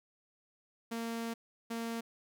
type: tone bursts at uneven times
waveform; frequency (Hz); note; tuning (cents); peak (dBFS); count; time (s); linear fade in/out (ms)
sawtooth; 230; A#3; -23; -32; 2; 0.91-1.34 / 1.7-2.01; 10
effects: none